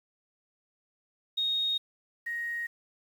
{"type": "tone pair in turn", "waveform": "sine", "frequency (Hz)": [3729, 1876.4], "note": ["A#7", "A#6"], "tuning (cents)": [0, 11], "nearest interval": "octave", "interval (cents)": 1189, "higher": "first", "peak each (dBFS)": [-26, -31], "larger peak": "first", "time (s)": [[1.37, 1.78], [2.26, 2.67]], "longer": "neither", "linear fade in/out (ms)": 10, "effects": ["9-bit"]}